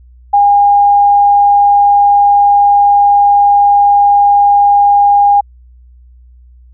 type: tone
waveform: sine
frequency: 812 Hz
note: G#5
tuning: 39 cents flat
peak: -4 dBFS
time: 0.33-5.41 s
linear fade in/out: 10 ms
effects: added 61 Hz sine -37 dBFS peak until 6.73 s